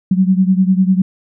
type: beating tone pair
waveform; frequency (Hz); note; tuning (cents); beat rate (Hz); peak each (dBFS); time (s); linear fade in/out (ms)
sine; 185 / 195; F#3 / G3; 0 / -9; 10; -11 / -14; 0.11-1.02; 5
effects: none